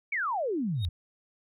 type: exponential sweep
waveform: sine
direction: down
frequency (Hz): 2349 to 76.4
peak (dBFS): -27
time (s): 0.12-0.89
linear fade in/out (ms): 5
type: tone with exponential growth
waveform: triangle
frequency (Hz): 3735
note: A#7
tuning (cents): +3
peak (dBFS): -30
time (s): 0.75-0.85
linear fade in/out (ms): 0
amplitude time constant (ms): 20
effects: none